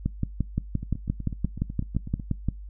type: two click trains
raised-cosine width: 5 ms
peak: -12 / -22 dBFS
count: 15 / 12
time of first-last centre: 0.06-2.486 / 0.83-2.198 s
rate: 5.77 / 8.04 Hz
effects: noise-tail reverb RT60 0.2 s tail -23 dB re dry + added 50 Hz sine -37 dBFS peak until 2.69 s